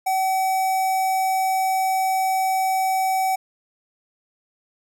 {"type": "tone with notch filter", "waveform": "square", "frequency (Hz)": 760, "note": "F#5", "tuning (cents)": 46, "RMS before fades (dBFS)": -21, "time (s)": [0.06, 3.36], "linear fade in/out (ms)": 10, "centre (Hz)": 3500, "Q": 0.89, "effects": []}